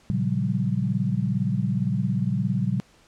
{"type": "chord", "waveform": "sine", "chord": "G half-diminished seventh", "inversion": "first", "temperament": "equal with one note detuned", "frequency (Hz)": [116.54, 138.59, 178.59, 196], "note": ["Bb2", "Db3", "F3", "G3"], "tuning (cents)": [0, 0, 39, 0], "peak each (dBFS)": -27, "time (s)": [0.1, 2.8], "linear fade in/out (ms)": 0, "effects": ["pink hiss -57 dBFS RMS until 3.07 s", "low-pass 8000 Hz 12 dB/octave"]}